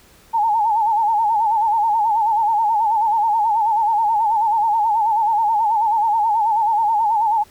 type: tone with vibrato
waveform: sine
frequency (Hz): 871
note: A5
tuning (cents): -18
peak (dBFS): -14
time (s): 0.33-7.44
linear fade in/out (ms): 20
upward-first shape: sine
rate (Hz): 9.3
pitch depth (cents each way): 100
effects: pink hiss -50 dBFS RMS until 7.5 s